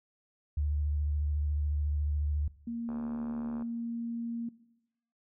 sine tone with vibrato, 73.9 Hz, D2, 11 cents sharp, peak -27 dBFS, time 0.57-2.48 s, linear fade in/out 5 ms, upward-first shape triangle, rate 14 Hz, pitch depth 38 cents each way
sine tone, 233.1 Hz, A#3, in tune, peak -33 dBFS, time 2.67-4.49 s, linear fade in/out 5 ms
click train, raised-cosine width 1 ms, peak -32 dBFS, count 55, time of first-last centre 2.89-3.623 s, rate 73.7 Hz
effects noise-tail reverb RT60 0.9 s tail -19 dB re dry

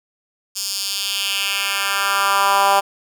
10% pulse tone with high-pass filter sweep, 198 Hz, G3, 18 cents sharp, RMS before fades -19 dBFS, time 0.55-2.81 s, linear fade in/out 20 ms, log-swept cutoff 5600 to 770 Hz, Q 2, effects none

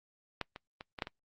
clicks, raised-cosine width 0.3 ms, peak -18 / -28 / -27 / -26 / -16 / -25 dBFS, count 6, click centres 0.413 / 0.561 / 0.809 / 0.988 / 1.022 / 1.071 s, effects noise-tail reverb RT60 0.1 s tail -23 dB re dry + Opus 48 kbps

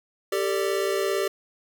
square chord, G suspended second, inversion none, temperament equal with one note detuned, 392 / 449.8 / 587.3 Hz, G4 / A4 / D5, 0 / +38 / 0 cents, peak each -26 / -30 / -30 dBFS, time 0.32-1.28 s, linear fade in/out 5 ms, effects none

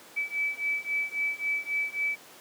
sine beating tone pair, 2300 / 2303.7 Hz, D7 / D7, -37 / -34 cents, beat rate 3.7 Hz, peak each -31 / -30 dBFS, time 0.16-2.16 s, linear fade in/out 20 ms, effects pink hiss -50 dBFS RMS until 2.4 s + high-pass 300 Hz 12 dB/octave

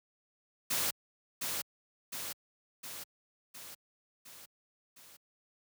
white noise with echo, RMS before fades -32 dBFS, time 0.7-0.91 s, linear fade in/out 10 ms, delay 710 ms, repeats 6, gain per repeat -4 dB, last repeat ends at 5.17 s, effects high-pass 80 Hz 12 dB/octave

